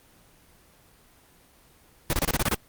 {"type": "noise bursts", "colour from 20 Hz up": "pink", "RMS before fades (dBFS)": -23, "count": 8, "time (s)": [2.1, 2.544], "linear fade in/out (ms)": 0, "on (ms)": 31, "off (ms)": 28, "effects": ["pink hiss -57 dBFS RMS until 2.68 s", "Opus 24 kbps"]}